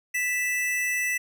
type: tone pair together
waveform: square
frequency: 1976.9 / 2637 Hz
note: B6 / E7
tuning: +1 / 0 cents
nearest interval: perfect fourth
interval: 499 cents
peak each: -26 / -31 dBFS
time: 0.14-1.18 s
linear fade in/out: 10 ms
effects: none